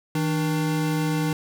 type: tone pair together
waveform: square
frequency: 159.12 / 299.8 Hz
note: D#3 / D4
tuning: +39 / +36 cents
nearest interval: major seventh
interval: 1097 cents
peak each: -24 / -27 dBFS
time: 0.15-1.33 s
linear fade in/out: 2 ms
effects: none